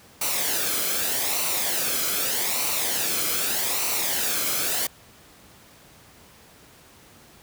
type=noise with flanger; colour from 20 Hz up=white; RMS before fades=-25 dBFS; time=0.21-4.87 s; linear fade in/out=5 ms; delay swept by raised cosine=0.59 to 1.1 ms; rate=0.82 Hz; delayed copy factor=-0.55; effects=pink hiss -51 dBFS RMS until 7.42 s + high-pass 60 Hz 12 dB/octave